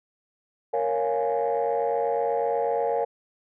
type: chord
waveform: sine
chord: Bb minor seventh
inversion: none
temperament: equal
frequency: 466.2 / 554.4 / 698.5 / 830.6 Hz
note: Bb4 / Db5 / F5 / Ab5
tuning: 0 / 0 / 0 / 0 cents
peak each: -25 / -27 / -28 / -28 dBFS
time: 0.73-3.05 s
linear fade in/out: 10 ms
effects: tanh soft clip ceiling -16 dBFS